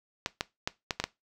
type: clicks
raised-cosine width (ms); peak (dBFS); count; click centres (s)
0.2; -11; 6; 0.261 / 0.409 / 0.675 / 0.908 / 1 / 1.04
effects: noise-tail reverb RT60 0.2 s tail -19 dB re dry

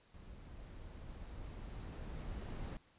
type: noise with level ramp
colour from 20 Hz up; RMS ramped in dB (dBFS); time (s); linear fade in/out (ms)
brown; -54 to -42; 0.14-2.77; 2
effects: pink hiss -69 dBFS RMS until 2.98 s + resampled to 8000 Hz

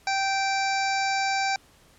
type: harmonic tone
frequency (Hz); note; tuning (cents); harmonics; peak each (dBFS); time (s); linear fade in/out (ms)
780; G5; -9; 1 / 2 / 3 / 5 / 6 / 7 / 8 / 9; -25 / -31 / -30 / -39 / -35 / -37 / -42 / -40; 0.07-1.56; 2
effects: pink hiss -57 dBFS RMS until 1.98 s + low-pass 12000 Hz 12 dB/octave

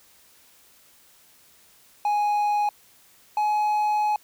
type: tone pair in turn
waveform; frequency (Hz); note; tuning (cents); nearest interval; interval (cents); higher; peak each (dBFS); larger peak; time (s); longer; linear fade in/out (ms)
triangle; 830.6 / 843.2; G#5 / G#5; 0 / +26; unison; 26; second; -18; neither; 2.05-2.69 / 3.37-4.16; second; 2
effects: white hiss -56 dBFS RMS until 4.23 s

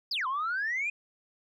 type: exponential two-way sweep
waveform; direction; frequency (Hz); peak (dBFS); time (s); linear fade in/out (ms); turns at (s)
sine; down then up; 5274 to 1007 to 2498; -27; 0.11-0.9; 5; 0.27
effects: tanh soft clip ceiling -25 dBFS

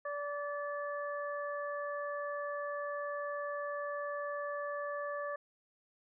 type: harmonic tone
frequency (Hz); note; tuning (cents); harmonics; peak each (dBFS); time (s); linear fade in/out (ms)
579; D5; -25; 1 / 2 / 3; -38 / -41 / -44; 0.05-5.36; 5
effects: none

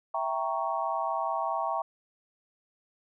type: chord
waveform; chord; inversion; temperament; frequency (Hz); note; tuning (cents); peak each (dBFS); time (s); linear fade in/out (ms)
sine; E diminished seventh; none; equal; 659.3 / 784 / 932.3 / 1108.7; E5 / G5 / Bb5 / Db6; 0 / 0 / 0 / 0; -33; 0.14-1.82; 5
effects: none

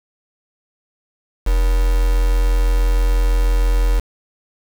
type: tone with quantisation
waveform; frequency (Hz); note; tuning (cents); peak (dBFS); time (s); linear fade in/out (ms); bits
sine; 43.08; F1; -23; -12; 1.46-4; 10; 4
effects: none

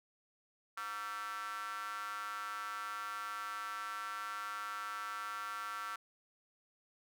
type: tone with high-pass filter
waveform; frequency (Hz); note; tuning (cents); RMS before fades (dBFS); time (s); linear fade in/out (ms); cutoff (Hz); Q
square; 103.83; G#2; 0; -42; 0.77-5.96; 5; 1300; 7
effects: none

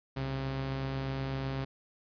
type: tone pair together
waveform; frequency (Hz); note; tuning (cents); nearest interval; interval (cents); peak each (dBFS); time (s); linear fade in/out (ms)
sawtooth; 63.2 / 134.42; B1 / C3; +41 / +47; octave + minor second; 1306; -38 / -29; 0.16-1.65; 10
effects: resampled to 11025 Hz

